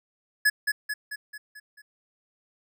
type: tone with echo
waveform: square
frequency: 1700 Hz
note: G#6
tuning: 40 cents sharp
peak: -18 dBFS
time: 0.45-0.5 s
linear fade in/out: 10 ms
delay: 220 ms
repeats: 6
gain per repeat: -5 dB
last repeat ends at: 1.82 s
effects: none